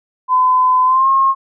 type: tone with pitch glide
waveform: sine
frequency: 1016 to 1076.4 Hz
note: B5 to C6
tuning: +49 to +49 cents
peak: -9 dBFS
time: 0.28-1.35 s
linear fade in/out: 50 ms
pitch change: +100 cents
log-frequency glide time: 0.85-1.08 s
effects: none